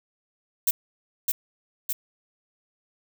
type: noise with echo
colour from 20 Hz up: violet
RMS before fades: -21 dBFS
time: 0.67-0.71 s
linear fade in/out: 5 ms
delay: 610 ms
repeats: 2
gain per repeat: -3 dB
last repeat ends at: 1.93 s
effects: none